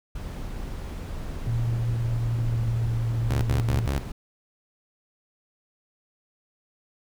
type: noise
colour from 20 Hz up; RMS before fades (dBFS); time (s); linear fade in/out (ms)
brown; -33; 0.15-4.12; 5
type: tone with pitch glide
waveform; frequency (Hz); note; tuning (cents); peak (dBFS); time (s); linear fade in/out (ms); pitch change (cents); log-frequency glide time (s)
sine; 116.54 to 115.2; A#2 to A#2; 0 to -20; -23; 1.47-3.86; 0; -20; 2.16-2.68
type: tone bursts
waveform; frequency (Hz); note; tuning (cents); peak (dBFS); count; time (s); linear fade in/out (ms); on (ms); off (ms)
sawtooth; 69.3; C#2; 0; -20; 4; 3.3-3.98; 0; 110; 80
effects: none